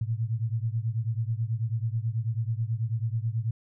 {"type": "beating tone pair", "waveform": "sine", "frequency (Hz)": [110, 119.2], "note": ["A2", "A#2"], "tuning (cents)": [0, 39], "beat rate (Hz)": 9.2, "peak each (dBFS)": [-28, -30], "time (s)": [0.01, 3.51], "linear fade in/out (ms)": 5, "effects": []}